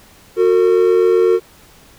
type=tone pair together; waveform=triangle; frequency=365.9 / 453.8 Hz; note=F#4 / A#4; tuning=-19 / -47 cents; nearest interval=major third; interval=372 cents; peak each=-10 dBFS; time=0.36-1.4 s; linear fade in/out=50 ms; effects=tanh soft clip ceiling 0 dBFS + pink hiss -46 dBFS RMS until 1.98 s